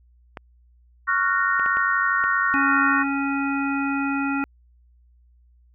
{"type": "clicks", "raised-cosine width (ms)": 0.5, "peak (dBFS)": -18, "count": 5, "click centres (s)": [0.372, 1.596, 1.661, 1.77, 2.24]}
{"type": "chord", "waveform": "sine", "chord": "Gb major seventh", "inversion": "second", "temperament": "just", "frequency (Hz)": [1110, 1387.5, 1480, 1850], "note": ["Db6", "F6", "Gb6", "Bb6"], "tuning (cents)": [2, -12, 0, -14], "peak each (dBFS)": -24, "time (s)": [1.07, 3.04], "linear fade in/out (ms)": 20}
{"type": "harmonic tone", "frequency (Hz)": 277.2, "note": "C#4", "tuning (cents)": 0, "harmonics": [1, 3, 5, 7, 9], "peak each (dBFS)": [-23, -31, -28, -38, -32], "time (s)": [2.54, 4.44], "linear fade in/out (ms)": 0}
{"effects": ["added 60 Hz sine -53 dBFS peak until 5.74 s"]}